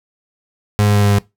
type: tone with pitch steps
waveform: 35% pulse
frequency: 103.83 / 103.17 / 102.52 / 101.87 / 101.22 Hz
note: G#2 / G#2 / G#2 / G#2 / G#2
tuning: 0 / -11 / -22 / -33 / -44 cents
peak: -9 dBFS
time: 0.79-1.185 s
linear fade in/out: 0 ms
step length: 79 ms
effects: noise-tail reverb RT60 0.2 s tail -21 dB re dry